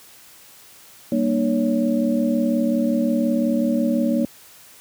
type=tone cluster; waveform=sine; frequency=196.8 / 235.5 / 301.1 / 561 Hz; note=G3 / A#3 / D4 / C#5; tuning=+7 / +18 / +43 / +21 cents; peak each=-27 / -19 / -24 / -25 dBFS; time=1.12-4.25 s; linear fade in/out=2 ms; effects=white hiss -47 dBFS RMS until 4.8 s + high-pass 60 Hz 12 dB/octave